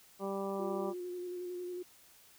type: harmonic tone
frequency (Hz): 196.1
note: G3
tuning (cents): +1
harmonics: 1 / 2 / 3 / 4 / 5 / 6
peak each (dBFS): -40 / -38 / -41 / -45 / -46 / -46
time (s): 0.19-0.94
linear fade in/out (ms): 50
type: tone with vibrato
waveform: sine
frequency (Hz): 357.7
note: F4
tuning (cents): +41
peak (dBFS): -38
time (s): 0.59-1.83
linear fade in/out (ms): 10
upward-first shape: square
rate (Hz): 11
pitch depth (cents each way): 18
effects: white hiss -61 dBFS RMS until 2.38 s